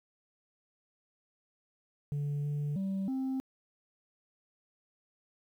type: tone with pitch steps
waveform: sine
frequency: 144.7 / 146.2 / 193.3 / 263.8 Hz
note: D3 / D3 / G3 / C4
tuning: -25 / -7 / -24 / +14 cents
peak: -28 dBFS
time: 2.12-3.4 s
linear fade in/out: 0 ms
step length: 320 ms
effects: tanh soft clip ceiling -30 dBFS + 11-bit